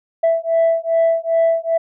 sine beating tone pair, 659.3 / 661.8 Hz, E5 / E5, 0 / +7 cents, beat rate 2.5 Hz, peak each -15 dBFS, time 0.23-1.78 s, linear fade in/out 10 ms, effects tanh soft clip ceiling -9 dBFS

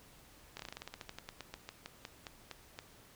slowing click train, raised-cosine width 0.2 ms, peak -26 dBFS, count 22, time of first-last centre 0.57-2.789 s, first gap 24 ms, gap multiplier 1.13, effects pink hiss -60 dBFS RMS until 3.15 s

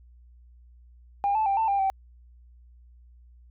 sine tone with pitch steps, 804 / 872 / 789 / 891 / 796 / 773 Hz, G5 / A5 / G5 / A5 / G5 / G5, +44 / -16 / +11 / +22 / +26 / -24 cents, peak -20 dBFS, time 1.24-1.9 s, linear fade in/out 0 ms, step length 110 ms, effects tanh soft clip ceiling -18 dBFS + added 60 Hz sine -50 dBFS peak until 3.5 s

